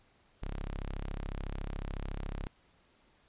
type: tone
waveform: sawtooth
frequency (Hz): 33.93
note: C#1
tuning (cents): -36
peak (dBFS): -32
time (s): 0.42-2.47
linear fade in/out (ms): 0
effects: pink hiss -67 dBFS RMS until 3.28 s + resampled to 8000 Hz